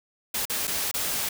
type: noise with dropouts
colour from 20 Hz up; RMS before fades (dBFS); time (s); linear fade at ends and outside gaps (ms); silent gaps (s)
white; -28; 0.34-1.29; 5; 0.454-0.497 / 0.672-0.676 / 0.914-0.94
effects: none